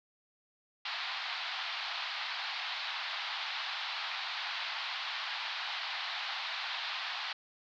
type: band-pass noise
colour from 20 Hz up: white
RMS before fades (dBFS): -38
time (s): 0.85-7.33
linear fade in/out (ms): 5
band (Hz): 720 to 4400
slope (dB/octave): 48
effects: none